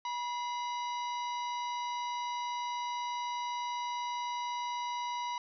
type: harmonic tone with a mistuned harmonic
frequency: 971 Hz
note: B5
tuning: 30 cents flat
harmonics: 1 / 2 / 3 / 4 / 5 / 6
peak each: -34 / -46 / -48 / -47 / -54 / -53 dBFS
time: 0.05-5.38 s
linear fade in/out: 2 ms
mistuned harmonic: 2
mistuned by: +100 cents
effects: none